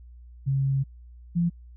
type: tone pair in turn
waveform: sine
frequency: 136.1 / 171.48 Hz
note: C#3 / F3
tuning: -31 / -31 cents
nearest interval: major third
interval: 400 cents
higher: second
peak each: -21 / -20 dBFS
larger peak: second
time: 0.46-0.84 / 1.35-1.5 s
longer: first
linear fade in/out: 20 ms
effects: added 60 Hz sine -44 dBFS peak until 1.76 s

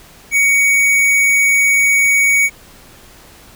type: tone with tanh clipping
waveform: sine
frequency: 2242 Hz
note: C#7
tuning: 19 cents sharp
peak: -11 dBFS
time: 0.31-2.5 s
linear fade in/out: 50 ms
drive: 16 dB
effects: pink hiss -42 dBFS RMS until 3.55 s

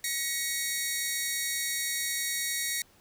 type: tone pair together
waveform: 10% pulse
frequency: 1904.5 / 2217 Hz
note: A#6 / C#7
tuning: +37 / 0 cents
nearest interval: minor third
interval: 263 cents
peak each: -22 / -24 dBFS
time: 0.04-2.82 s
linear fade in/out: 2 ms
effects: pink hiss -61 dBFS RMS until 3 s

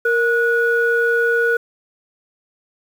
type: tone pair together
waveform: sine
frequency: 466.2 / 1463.1 Hz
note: A#4 / F#6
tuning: 0 / -20 cents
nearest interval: octave + minor sixth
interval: 1980 cents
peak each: -16 dBFS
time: 0.05-1.57 s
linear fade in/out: 5 ms
effects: tanh soft clip ceiling -6 dBFS + 7-bit

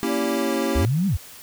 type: chord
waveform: square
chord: A# diminished seventh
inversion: none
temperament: equal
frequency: 233.1 / 277.2 / 329.6 / 392 Hz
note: A#3 / C#4 / E4 / G4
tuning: 0 / 0 / 0 / 0 cents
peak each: -28 dBFS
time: 0.03-0.85 s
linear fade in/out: 0 ms
type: tone with pitch glide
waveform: sine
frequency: 576 to 549.4 Hz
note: D5 to C#5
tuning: -34 to -16 cents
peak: -28 dBFS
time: 0.06-0.86 s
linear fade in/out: 50 ms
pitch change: -82 cents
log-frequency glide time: 0.3-0.53 s
type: linear two-way sweep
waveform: sine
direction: up then down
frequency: 58.3 to 205.8 to 58.3 Hz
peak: -18 dBFS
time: 0.75-1.17 s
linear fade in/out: 10 ms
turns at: 1.07 s
effects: white hiss -43 dBFS RMS until 1.42 s

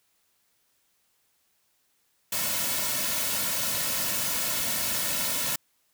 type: noise with comb filter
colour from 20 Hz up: white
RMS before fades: -28 dBFS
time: 2.32-5.56 s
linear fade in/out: 5 ms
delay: 2.5 ms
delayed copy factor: -0.65
effects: white hiss -70 dBFS RMS until 5.93 s

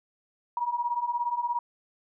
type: beating tone pair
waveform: sine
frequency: 946 / 963 Hz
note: A#5 / B5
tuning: +25 / -44 cents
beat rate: 17 Hz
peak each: -31 / -28 dBFS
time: 0.57-1.59 s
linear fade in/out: 2 ms
effects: none

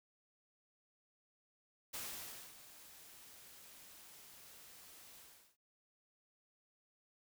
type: noise with ADSR envelope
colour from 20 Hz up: white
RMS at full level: -44 dBFS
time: 1.93-5.57 s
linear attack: 14 ms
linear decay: 580 ms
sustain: -14 dB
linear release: 370 ms
effects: none

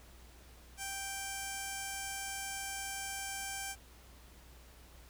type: tone with notch filter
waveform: 5% pulse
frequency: 784 Hz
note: G5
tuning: in tune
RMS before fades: -41 dBFS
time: 0.77-3.76 s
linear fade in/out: 50 ms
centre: 4100 Hz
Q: 1.5
effects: added 60 Hz sine -56 dBFS peak until 5.09 s + pink hiss -60 dBFS RMS until 5.09 s

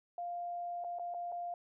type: tone with dropouts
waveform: sine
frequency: 699 Hz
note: F5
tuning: 1 cent sharp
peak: -37 dBFS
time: 0.18-1.54 s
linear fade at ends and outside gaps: 2 ms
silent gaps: 0.84-0.845 / 0.987-0.995 / 1.14-1.145 / 1.319-1.323 s
effects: none

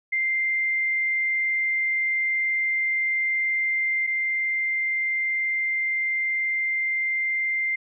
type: tone pair in turn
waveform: sine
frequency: 2093 / 2093 Hz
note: C7 / C7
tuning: 0 / 0 cents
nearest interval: unison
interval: 0 cents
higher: neither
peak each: -21 / -22 dBFS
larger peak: first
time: 0.12-4.07 / 4.07-7.76 s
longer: first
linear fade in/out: 10 ms
effects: none

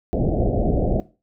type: low-pass noise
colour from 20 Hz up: pink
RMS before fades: -20 dBFS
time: 0.13-1 s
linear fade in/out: 0 ms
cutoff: 730 Hz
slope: 96 dB/octave
effects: noise-tail reverb RT60 0.3 s tail -17 dB re dry

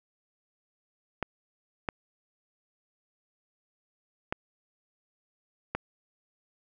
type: clicks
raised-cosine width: 0.5 ms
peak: -14 dBFS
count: 4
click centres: 1.227 / 1.888 / 4.325 / 5.75 s
effects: none

